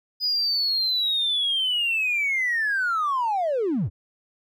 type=linear sweep; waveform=triangle; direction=down; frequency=4988 to 65.7 Hz; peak=-18 dBFS; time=0.2-3.9 s; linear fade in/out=50 ms; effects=tanh soft clip ceiling -18 dBFS